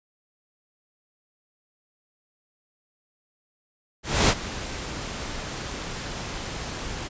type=noise with ADSR envelope; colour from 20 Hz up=pink; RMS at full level=-17 dBFS; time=4.03-7.09 s; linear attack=260 ms; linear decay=52 ms; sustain=-16 dB; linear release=29 ms; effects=resampled to 16000 Hz